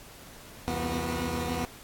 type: tone cluster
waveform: 15% pulse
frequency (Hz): 66.8 / 83.4 / 242.8 / 253.5 / 364.6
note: C2 / E2 / B3 / B3 / F#4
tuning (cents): +36 / +21 / -29 / +45 / -25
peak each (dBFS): -34 / -27 / -26 / -34 / -33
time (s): 0.68-1.65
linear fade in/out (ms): 0
effects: pink hiss -49 dBFS RMS until 1.83 s + AAC 64 kbps